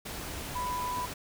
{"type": "tone in noise", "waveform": "sine", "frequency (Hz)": 992, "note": "B5", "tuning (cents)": 7, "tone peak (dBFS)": -31, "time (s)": [0.55, 1.06], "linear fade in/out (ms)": 10, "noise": "pink", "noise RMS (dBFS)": -39, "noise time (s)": [0.05, 1.14], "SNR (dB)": 5, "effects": []}